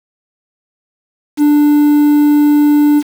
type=tone with quantisation; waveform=triangle; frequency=294.6 Hz; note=D4; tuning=6 cents sharp; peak=-4 dBFS; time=1.37-3.03 s; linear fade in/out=50 ms; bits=5; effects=none

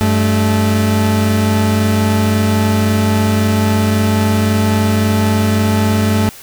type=tone pair together; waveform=40% pulse; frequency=96.7 / 217.1 Hz; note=G2 / A3; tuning=-23 / -23 cents; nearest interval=octave + major second; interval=1400 cents; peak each=-13 dBFS; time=0.01-6.29 s; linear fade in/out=0 ms; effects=white hiss -36 dBFS RMS until 6.42 s

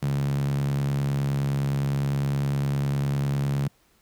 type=tone with high-pass filter; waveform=sawtooth; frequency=69.8 Hz; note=C#2; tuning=13 cents sharp; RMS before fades=-25 dBFS; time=0.02-3.68 s; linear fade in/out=5 ms; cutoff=150 Hz; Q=6.4; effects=pink hiss -63 dBFS RMS until 4.01 s

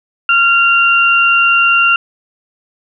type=tone pair together; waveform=sine; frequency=1385 / 2770 Hz; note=F6 / F7; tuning=-15 / -15 cents; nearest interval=octave; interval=1200 cents; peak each=-10 dBFS; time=0.29-1.96 s; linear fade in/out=2 ms; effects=none

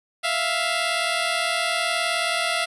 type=tone pair together; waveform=10% pulse; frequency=659.3 / 698.5 Hz; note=E5 / F5; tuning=0 / 0 cents; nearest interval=minor second; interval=100 cents; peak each=-16 dBFS; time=0.23-2.66 s; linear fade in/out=20 ms; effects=resampled to 24000 Hz

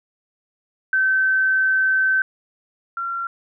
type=tone pair in turn; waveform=sine; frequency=1539 / 1371.1 Hz; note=G6 / F6; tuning=-32 / -32 cents; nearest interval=major second; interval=200 cents; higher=first; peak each=-15 / -23 dBFS; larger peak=first; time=0.93-2.22 / 2.97-3.27 s; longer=first; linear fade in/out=2 ms; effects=none

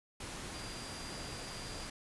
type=tone in noise; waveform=sine; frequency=4779 Hz; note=D8; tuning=29 cents sharp; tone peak=-50 dBFS; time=0.54-1.87 s; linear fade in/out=5 ms; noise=pink; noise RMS=-44 dBFS; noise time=0.2-1.9 s; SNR=-9 dB; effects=resampled to 24000 Hz

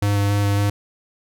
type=tone with vibrato; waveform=square; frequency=101.4 Hz; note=G#2; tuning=41 cents flat; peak=-17 dBFS; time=0.02-0.7 s; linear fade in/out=5 ms; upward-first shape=square; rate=3.6 Hz; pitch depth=9 cents each way; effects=none

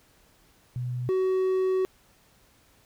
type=tone pair in turn; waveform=sine / triangle; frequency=124 / 375.4 Hz; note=B2 / F#4; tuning=+7 / +25 cents; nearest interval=octave + perfect fifth; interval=1918 cents; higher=second; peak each=-28 / -20 dBFS; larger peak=second; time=0.76-1.09 / 1.09-1.85 s; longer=second; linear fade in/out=0 ms; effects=pink hiss -61 dBFS RMS until 2.85 s

